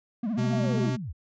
triangle tone with vibrato, 219.9 Hz, A3, 1 cent flat, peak -24 dBFS, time 0.23-0.9 s, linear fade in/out 5 ms, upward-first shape triangle, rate 15 Hz, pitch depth 220 cents each way
square tone, 126.7 Hz, B2, 45 cents sharp, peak -27 dBFS, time 0.37-0.97 s, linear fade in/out 20 ms
sine linear sweep, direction down, 714 to 53.9 Hz, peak -32 dBFS, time 0.51-1.13 s, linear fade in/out 20 ms
effects resampled to 16000 Hz

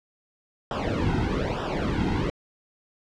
brown noise with flanger, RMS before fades -26 dBFS, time 0.71-2.3 s, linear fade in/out 2 ms, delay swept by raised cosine 0.46 to 1.76 ms, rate 1.1 Hz, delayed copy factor -1, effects low-pass 4000 Hz 12 dB/octave

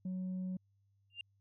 sine tone, 185 Hz, F#3, in tune, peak -34 dBFS, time 0.05-0.57 s, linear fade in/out 5 ms
sine tone with exponential growth, 2794 Hz, F7, in tune, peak -36 dBFS, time 1.1-1.21 s, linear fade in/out 2 ms, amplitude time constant 22 ms
effects tanh soft clip ceiling -35 dBFS + added 99 Hz sine -70 dBFS peak until 1.4 s

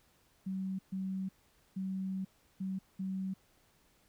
sine tone bursts at uneven times, 190.1 Hz, F#3, 47 cents sharp, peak -34 dBFS, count 5, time 0.46-0.79 / 0.92-1.29 / 1.76-2.25 / 2.6-2.79 / 2.99-3.34 s, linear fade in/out 10 ms, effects pink hiss -69 dBFS RMS until 4.08 s

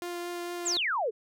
sawtooth tone with vibrato, 349.2 Hz, F4, in tune, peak -30 dBFS, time 0.02-0.77 s, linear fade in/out 0 ms, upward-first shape triangle, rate 4.4 Hz, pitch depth 10 cents each way
sine exponential sweep, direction down, 8330 to 395.5 Hz, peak -26 dBFS, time 0.65-1.11 s, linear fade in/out 20 ms
effects none

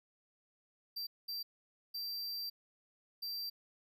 square tone bursts at uneven times, 4700 Hz, D8, 1 cent sharp, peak -39 dBFS, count 4, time 0.96-1.07 / 1.28-1.43 / 1.94-2.5 / 3.22-3.5 s, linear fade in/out 10 ms, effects none

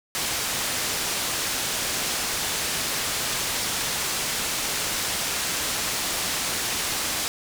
white low-pass noise, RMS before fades -27 dBFS, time 0.15-7.28 s, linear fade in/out 0 ms, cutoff 8600 Hz, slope 12 dB/octave, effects none

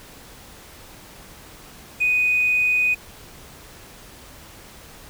triangle tone, 2489 Hz, D#7, in tune, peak -13 dBFS, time 2-2.95 s, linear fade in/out 20 ms, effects tanh soft clip ceiling -14 dBFS + pink hiss -44 dBFS RMS until 5.09 s

